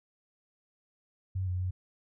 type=tone with pitch steps; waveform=sine; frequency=94.1 / 90.7 / 91.8 Hz; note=F#2 / F#2 / F#2; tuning=+30 / -34 / -13 cents; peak=-29 dBFS; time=1.35-1.71 s; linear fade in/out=10 ms; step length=120 ms; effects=none